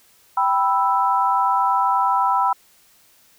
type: chord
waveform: sine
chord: E minor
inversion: first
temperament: equal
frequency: 784 / 987.8 / 1318.5 Hz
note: G5 / B5 / E6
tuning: 0 / 0 / 0 cents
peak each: -21 / -18 / -22 dBFS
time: 0.37-2.53 s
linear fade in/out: 5 ms
effects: white hiss -55 dBFS RMS until 3.38 s